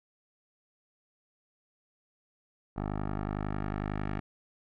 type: tone with low-pass filter sweep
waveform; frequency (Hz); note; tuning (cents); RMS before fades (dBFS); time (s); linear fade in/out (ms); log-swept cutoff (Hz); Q
10% pulse; 51; G#1; -31; -34; 2.76-4.2; 10; 1100 to 1900; 1.3
effects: none